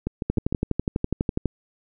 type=two click trains; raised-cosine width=3 ms; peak=-9 / -12 dBFS; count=15 / 4; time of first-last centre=0.3-1.457 / 0.07-0.525 s; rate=12.1 / 6.59 Hz; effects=none